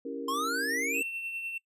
sine chord, C# diminished seventh, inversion none, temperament equal, 277.2 / 329.6 / 392 / 466.2 Hz, C#4 / E4 / G4 / Bb4, 0 / 0 / 0 / 0 cents, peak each -37 / -42 / -43 / -37 dBFS, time 0.05-1.02 s, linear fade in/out 5 ms
square exponential sweep, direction up, 1043 to 2742 Hz, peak -30 dBFS, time 0.28-1.03 s, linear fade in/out 5 ms
triangle tone with tremolo, 2700 Hz, E7, 41 cents sharp, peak -31 dBFS, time 0.94-1.58 s, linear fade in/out 5 ms, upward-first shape triangle, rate 10 Hz, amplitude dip 45%
effects noise-tail reverb RT60 0.1 s tail -21 dB re dry + resampled to 32000 Hz

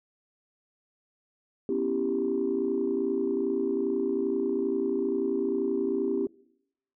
sine chord, C# half-diminished seventh, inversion third, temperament equal, 246.9 / 277.2 / 329.6 / 392 Hz, B3 / C#4 / E4 / G4, 0 / 0 / 0 / 0 cents, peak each -32 / -31 / -32 / -27 dBFS, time 1.69-6.27 s, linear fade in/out 2 ms, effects noise-tail reverb RT60 0.8 s tail -24 dB re dry + tanh soft clip ceiling -17 dBFS

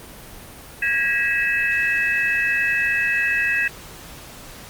sine tone cluster, 1642 / 1915 / 2600 Hz, G#6 / A#6 / E7, -20 / +46 / -24 cents, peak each -22 dBFS, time 0.82-3.68 s, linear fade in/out 5 ms, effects pink hiss -40 dBFS RMS until 4.69 s + Opus 32 kbps

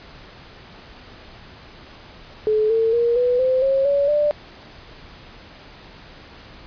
sine tone with pitch steps, 430 / 450.1 / 471.1 / 493.1 / 516.1 / 540.2 / 565.4 / 591.8 Hz, A4 / A4 / A#4 / B4 / C5 / C#5 / C#5 / D5, -40 / +39 / +18 / -3 / -24 / -45 / +34 / +13 cents, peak -15 dBFS, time 2.47-4.31 s, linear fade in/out 0 ms, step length 230 ms, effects pink hiss -43 dBFS RMS until 6.66 s + resampled to 11025 Hz

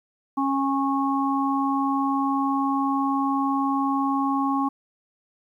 harmonic tone, 274 Hz, C#4, 20 cents flat, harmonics 1 / 3 / 4, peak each -23 / -27 / -26 dBFS, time 0.37-4.69 s, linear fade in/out 10 ms, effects 10-bit

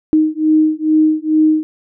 sine beating tone pair, 310 / 312.3 Hz, D#4 / D#4, -6 / +7 cents, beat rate 2.3 Hz, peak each -13 dBFS, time 0.13-1.63 s, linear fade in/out 0 ms, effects none

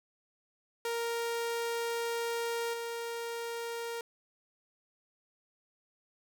sawtooth tone with level steps, 466.2 Hz, A#4, in tune, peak -28 / -32 dBFS, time 0.85-4.01 s, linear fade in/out 2 ms, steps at 2.73 s, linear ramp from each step 10 ms, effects none

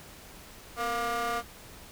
30% pulse ring-modulated tone, 240 Hz, B3, 49 cents flat, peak -23 dBFS, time 0.76-1.43 s, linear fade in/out 50 ms, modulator 943 Hz, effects pink hiss -49 dBFS RMS until 1.91 s

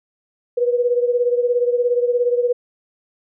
sine beating tone pair, 482.8 / 499.8 Hz, B4 / B4, -39 / +21 cents, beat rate 17 Hz, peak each -16 / -21 dBFS, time 0.57-2.53 s, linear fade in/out 10 ms, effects none

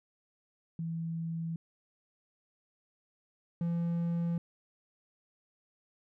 sine / triangle tone pair in turn, 164.81 / 169.93 Hz, E3 / F3, 0 / -47 cents, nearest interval minor second, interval 53 cents, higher second, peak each -33 / -27 dBFS, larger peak second, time 0.79-1.56 / 3.61-4.38 s, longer neither, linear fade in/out 2 ms, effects none

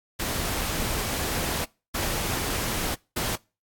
pink noise bursts at uneven times, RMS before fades -28 dBFS, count 3, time 0.19-1.65 / 1.94-2.95 / 3.16-3.36 s, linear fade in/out 10 ms, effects noise-tail reverb RT60 0.3 s tail -24 dB re dry + AAC 64 kbps

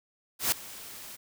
white noise with ADSR envelope, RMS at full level -24 dBFS, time 0.39-1.17 s, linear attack 130 ms, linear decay 4 ms, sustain -20 dB, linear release 22 ms, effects none

